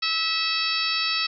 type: harmonic tone with a mistuned harmonic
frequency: 651 Hz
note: E5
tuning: 22 cents flat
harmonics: 2 / 3 / 4 / 5 / 6 / 7 / 8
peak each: -31 / -34 / -28 / -34 / -28 / -29 / -30 dBFS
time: 0.02-1.27 s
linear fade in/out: 10 ms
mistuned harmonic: 8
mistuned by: +27 cents
effects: none